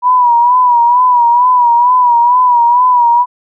sine tone with vibrato, 973 Hz, B5, 26 cents flat, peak -5 dBFS, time 0.02-3.26 s, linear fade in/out 50 ms, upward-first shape sine, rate 2.2 Hz, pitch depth 62 cents each way, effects none

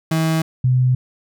35% pulse / sine tone pair in turn, 160.8 / 127.08 Hz, E3 / B2, -43 / +50 cents, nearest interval major third, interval 407 cents, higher first, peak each -14 / -12 dBFS, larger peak second, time 0.11-0.42 / 0.64-0.95 s, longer neither, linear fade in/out 5 ms, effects none

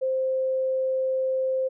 sine tone, 523.3 Hz, C5, in tune, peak -22 dBFS, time 0.01-1.69 s, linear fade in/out 20 ms, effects none

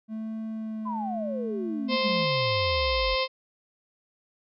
triangle tone with vibrato, 218.8 Hz, A3, 9 cents flat, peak -29 dBFS, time 0.08-2.27 s, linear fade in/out 50 ms, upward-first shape sine, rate 0.75 Hz, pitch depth 17 cents each way
sine exponential sweep, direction down, 1046.5 to 45.68 Hz, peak -30 dBFS, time 0.85-3.16 s, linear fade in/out 20 ms
harmonic tone, 523.3 Hz, C5, in tune, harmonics 1 / 2 / 4 / 5 / 6 / 7 / 8 / 9 / 10, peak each -27 / -30 / -33 / -34 / -35 / -35 / -36 / -37 / -37 dBFS, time 1.88-3.28 s, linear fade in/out 50 ms
effects none

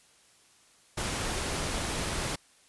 pink noise, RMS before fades -32 dBFS, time 0.97-2.36 s, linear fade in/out 10 ms, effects white hiss -61 dBFS RMS until 2.68 s + resampled to 24000 Hz

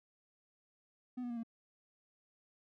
triangle tone with pitch steps, 249.9 / 242.9 / 236.1 / 229.6 Hz, B3 / B3 / A#3 / A#3, +21 / -29 / +22 / -26 cents, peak -36 dBFS, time 1.17-1.434 s, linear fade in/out 10 ms, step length 66 ms, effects none

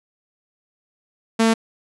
sawtooth tone, 225.5 Hz, A3, 43 cents sharp, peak -10 dBFS, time 1.39-1.54 s, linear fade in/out 10 ms, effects resampled to 24000 Hz

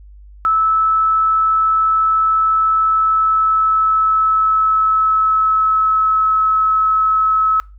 sine tone with pitch glide, 1307 to 1293.5 Hz, E6 to E6, -15 to -33 cents, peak -11 dBFS, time 0.45-7.6 s, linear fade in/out 0 ms, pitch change -18 cents, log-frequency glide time 2.78-6.37 s, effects noise-tail reverb RT60 0.3 s tail -24 dB re dry + added 50 Hz sine -37 dBFS peak until 7.78 s

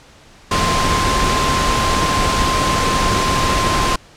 sine tone in noise, 1046.5 Hz, C6, in tune, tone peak -18 dBFS, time 0.51-3.96 s, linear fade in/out 5 ms, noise pink, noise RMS -17 dBFS, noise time 0.51-3.96 s, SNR -4 dB, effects pink hiss -45 dBFS RMS until 4.16 s + low-pass 7000 Hz 12 dB/octave

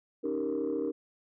sine chord, Eb dominant seventh, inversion third, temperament equal, 277.2 / 311.1 / 392 / 466.2 Hz, Db4 / Eb4 / G4 / Bb4, 0 / 0 / 0 / 0 cents, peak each -35 / -33 / -35 / -32 dBFS, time 0.23-0.92 s, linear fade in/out 20 ms, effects tanh soft clip ceiling -23 dBFS

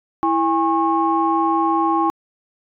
sine tone cluster, 330 / 815 / 1089 Hz, E4 / G#5 / C#6, +2 / -33 / -31 cents, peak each -19 dBFS, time 0.23-2.1 s, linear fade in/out 0 ms, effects tanh soft clip ceiling -5 dBFS

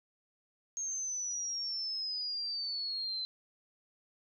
sine exponential sweep, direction down, 6490 to 4051 Hz, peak -34 dBFS, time 0.77-3.25 s, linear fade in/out 0 ms, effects none

